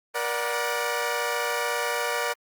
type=chord; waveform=15% pulse; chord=Bb augmented; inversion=none; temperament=equal with one note detuned; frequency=475.4 / 587.3 / 740 Hz; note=Bb4 / D5 / F#5; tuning=+34 / 0 / 0 cents; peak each=-22 / -23 / -26 dBFS; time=0.14-2.34 s; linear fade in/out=20 ms; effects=Opus 32 kbps